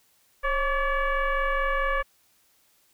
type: tone with frequency modulation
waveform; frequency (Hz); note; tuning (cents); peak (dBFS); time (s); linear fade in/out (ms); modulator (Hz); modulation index
sine; 587.3; D5; 0; -22; 0.43-2.03; 20; 565; 2.5
effects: white hiss -64 dBFS RMS until 2.93 s